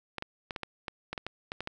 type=clicks; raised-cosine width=0.3 ms; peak=-19 dBFS; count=12; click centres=0.183 / 0.224 / 0.508 / 0.562 / 0.633 / 0.882 / 1.13 / 1.178 / 1.266 / 1.519 / 1.606 / 1.674 s; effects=none